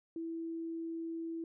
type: tone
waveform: sine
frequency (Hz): 329.6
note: E4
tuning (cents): 0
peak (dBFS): -37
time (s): 0.16-1.44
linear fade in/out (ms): 2
effects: none